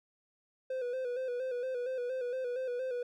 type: tone with vibrato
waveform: triangle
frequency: 503 Hz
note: B4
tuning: 32 cents sharp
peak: -31 dBFS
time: 0.7-3.03 s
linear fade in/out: 5 ms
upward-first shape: square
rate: 4.3 Hz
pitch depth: 53 cents each way
effects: none